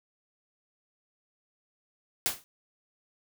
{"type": "noise with exponential decay", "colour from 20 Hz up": "white", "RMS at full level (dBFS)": -24, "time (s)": [2.26, 2.44], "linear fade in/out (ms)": 0, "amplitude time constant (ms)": 38, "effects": []}